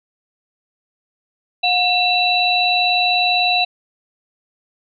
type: tone cluster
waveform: sine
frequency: 722 / 2688 / 3942 Hz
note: F#5 / E7 / B7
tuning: -43 / +33 / -4 cents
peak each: -18 dBFS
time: 1.63-3.65 s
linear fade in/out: 10 ms
effects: none